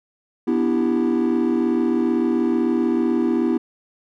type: chord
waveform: triangle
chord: E minor seventh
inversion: second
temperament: equal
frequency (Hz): 246.9 / 293.7 / 329.6 / 392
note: B3 / D4 / E4 / G4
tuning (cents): 0 / 0 / 0 / 0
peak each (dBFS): -18 / -24 / -18 / -23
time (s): 0.47-3.58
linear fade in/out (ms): 10
effects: tanh soft clip ceiling -9 dBFS